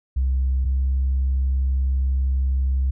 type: tone pair in turn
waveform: sine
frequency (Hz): 65.41 / 66.13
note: C2 / C2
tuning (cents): 0 / +19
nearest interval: unison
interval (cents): 19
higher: second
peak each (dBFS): -16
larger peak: neither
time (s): 0.16-0.65 / 0.65-2.91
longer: second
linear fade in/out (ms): 10
effects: tanh soft clip ceiling -15 dBFS